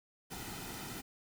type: noise with comb filter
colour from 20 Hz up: pink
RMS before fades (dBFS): -44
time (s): 0.3-1.02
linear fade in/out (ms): 20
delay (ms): 1.8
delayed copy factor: -0.6
effects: none

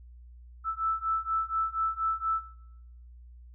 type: beating tone pair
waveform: sine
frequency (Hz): 1316 / 1320.2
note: E6 / E6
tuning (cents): -3 / +2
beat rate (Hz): 4.2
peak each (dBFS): -30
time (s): 0.64-2.42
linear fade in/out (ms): 50
effects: noise-tail reverb RT60 0.8 s tail -19 dB re dry + added 60 Hz sine -47 dBFS peak until 3.54 s

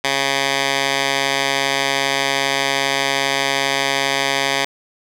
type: tone with band-pass filter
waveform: 10% pulse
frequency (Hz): 137.5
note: C#3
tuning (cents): -14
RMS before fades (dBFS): -19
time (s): 0.04-4.65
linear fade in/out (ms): 5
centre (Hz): 3000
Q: 0.74
effects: none

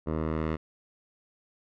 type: tone with low-pass filter sweep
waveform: 10% pulse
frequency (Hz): 79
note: D#2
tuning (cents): +27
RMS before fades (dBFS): -30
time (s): 0.06-0.57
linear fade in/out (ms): 20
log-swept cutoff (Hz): 940 to 2100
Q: 0.86
effects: none

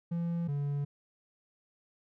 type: tone pair in turn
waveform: triangle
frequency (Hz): 170 / 142.95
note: F3 / D3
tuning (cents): -46 / -46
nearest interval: minor third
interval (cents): 300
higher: first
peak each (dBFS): -28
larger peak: neither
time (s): 0.11-0.48 / 0.48-0.85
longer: neither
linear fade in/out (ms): 10
effects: none

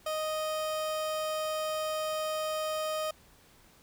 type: tone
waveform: 30% pulse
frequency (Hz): 622.3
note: D#5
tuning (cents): 0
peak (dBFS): -28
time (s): 0.06-3.11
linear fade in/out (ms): 5
effects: pink hiss -60 dBFS RMS until 3.82 s

